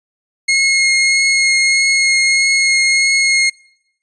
sawtooth tone with vibrato, 2157 Hz, C#7, 48 cents flat, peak -7 dBFS, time 0.48-3.5 s, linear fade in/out 10 ms, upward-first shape triangle, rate 1.6 Hz, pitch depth 11 cents each way, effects noise-tail reverb RT60 0.8 s tail -25 dB re dry + resampled to 22050 Hz

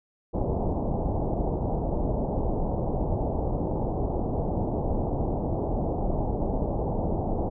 pink low-pass noise, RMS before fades -27 dBFS, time 0.33-7.5 s, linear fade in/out 20 ms, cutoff 850 Hz, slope 48 dB/octave, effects none

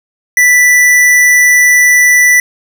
sine tone with hard clipping, 1975 Hz, B6, in tune, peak -5 dBFS, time 0.37-2.4 s, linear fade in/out 2 ms, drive 18 dB, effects none

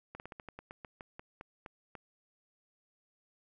slowing click train, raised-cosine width 0.5 ms, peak -30 dBFS, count 14, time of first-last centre 0.15-1.953 s, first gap 49 ms, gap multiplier 1.16, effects none

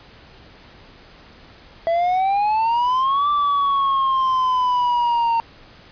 triangle exponential two-way sweep, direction up then down, 660 to 1173 to 916 Hz, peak -14 dBFS, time 1.87-5.4 s, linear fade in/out 0 ms, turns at 3.29 s, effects pink hiss -46 dBFS RMS until 5.91 s + resampled to 11025 Hz

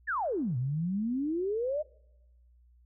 sine exponential two-way sweep, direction down then up, 1867 to 119.3 to 629 Hz, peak -28 dBFS, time 0.07-1.83 s, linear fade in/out 20 ms, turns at 0.57 s, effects noise-tail reverb RT60 1.0 s tail -26 dB re dry + added 60 Hz sine -58 dBFS peak until 2.85 s

